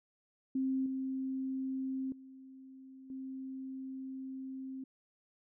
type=tone with level steps; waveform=sine; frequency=264.2 Hz; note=C4; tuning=17 cents sharp; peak=-30 / -34 / -50 / -40 dBFS; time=0.55-4.84 s; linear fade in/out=5 ms; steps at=0.86 / 2.12 / 3.1 s; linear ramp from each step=2 ms; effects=none